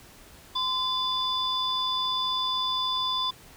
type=tone cluster; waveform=sine; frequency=1029 / 3496 / 4894 Hz; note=C6 / A7 / D#8; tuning=-29 / -12 / -29 cents; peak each=-29 / -27 / -36 dBFS; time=0.55-3.31 s; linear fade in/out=10 ms; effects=pink hiss -51 dBFS RMS until 3.56 s